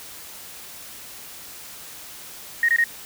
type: tone bursts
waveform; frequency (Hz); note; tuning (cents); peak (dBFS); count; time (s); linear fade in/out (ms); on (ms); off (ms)
sine; 1864.7; A#6; 0; -15; 3; 2.63-2.84; 2; 56; 21
effects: white hiss -40 dBFS RMS until 3.05 s